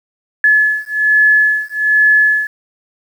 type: beating tone pair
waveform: sine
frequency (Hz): 1713 / 1714.2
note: A6 / A6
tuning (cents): -47 / -46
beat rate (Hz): 1.2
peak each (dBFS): -12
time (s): 0.44-2.47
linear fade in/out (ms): 2
effects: 7-bit